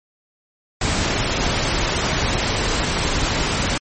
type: noise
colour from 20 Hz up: pink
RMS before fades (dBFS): -20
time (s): 0.81-3.78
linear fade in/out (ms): 5
effects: MP3 32 kbps

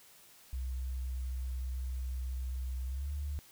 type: tone with pitch glide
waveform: sine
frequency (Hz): 63.7 to 72.33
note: C2 to D2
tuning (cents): -46 to -26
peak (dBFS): -34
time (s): 0.53-3.39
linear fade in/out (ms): 0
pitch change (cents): +220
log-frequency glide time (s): 2.86-3.11
effects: white hiss -59 dBFS RMS until 3.51 s

